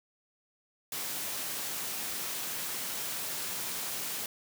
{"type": "high-pass noise", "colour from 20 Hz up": "white", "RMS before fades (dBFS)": -36, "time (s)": [0.92, 4.26], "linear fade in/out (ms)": 2, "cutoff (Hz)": 110, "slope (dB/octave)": 24, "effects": []}